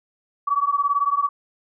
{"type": "beating tone pair", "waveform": "sine", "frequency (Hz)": [1131, 1149], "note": ["C#6", "D6"], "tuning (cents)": [34, -38], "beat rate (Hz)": 18, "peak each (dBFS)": -21, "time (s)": [0.47, 1.29], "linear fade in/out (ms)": 10, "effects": []}